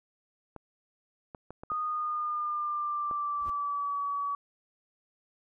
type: clicks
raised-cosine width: 1 ms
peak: -28 dBFS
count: 6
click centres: 0.563 / 1.348 / 1.506 / 1.635 / 1.718 / 3.112 s
type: tone with pitch glide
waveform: sine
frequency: 1234 to 1138.1 Hz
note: D#6 to C#6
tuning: -15 to +45 cents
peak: -29 dBFS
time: 1.7-4.35 s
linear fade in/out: 2 ms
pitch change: -140 cents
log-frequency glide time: 1.82-4 s
type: noise with exponential growth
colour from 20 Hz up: brown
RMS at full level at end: -39 dBFS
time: 3.33-3.5 s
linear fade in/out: 5 ms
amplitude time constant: 35 ms
effects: none